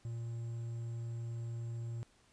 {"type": "tone with quantisation", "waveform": "triangle", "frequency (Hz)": 116.54, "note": "A#2", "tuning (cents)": 0, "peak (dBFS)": -36, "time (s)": [0.05, 2.03], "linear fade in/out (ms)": 0, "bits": 11, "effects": ["pink hiss -68 dBFS RMS until 2.32 s", "resampled to 22050 Hz"]}